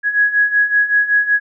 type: beating tone pair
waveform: sine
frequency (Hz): 1665 / 1670.3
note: G#6 / G#6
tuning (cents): +4 / +9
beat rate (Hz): 5.3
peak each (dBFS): -17 / -13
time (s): 0.03-1.4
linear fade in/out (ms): 50
effects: none